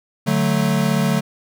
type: chord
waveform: square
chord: D major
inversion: none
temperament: equal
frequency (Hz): 146.83 / 185 / 220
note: D3 / F#3 / A3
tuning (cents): 0 / 0 / 0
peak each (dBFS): -21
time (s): 0.26-1.21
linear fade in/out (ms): 20
effects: none